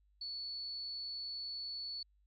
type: tone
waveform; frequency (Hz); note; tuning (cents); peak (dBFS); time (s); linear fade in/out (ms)
sine; 4435; C#8; 0; -40; 0.21-2.03; 5
effects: added 50 Hz sine -68 dBFS peak until 2.26 s